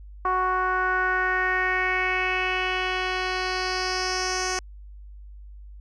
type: tone with low-pass filter sweep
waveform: 10% pulse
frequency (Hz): 370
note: F#4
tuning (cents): 0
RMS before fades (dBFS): -25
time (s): 0.25-4.59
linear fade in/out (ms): 2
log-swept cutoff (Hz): 1100 to 6600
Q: 3.5
effects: added 50 Hz sine -40 dBFS peak until 5.8 s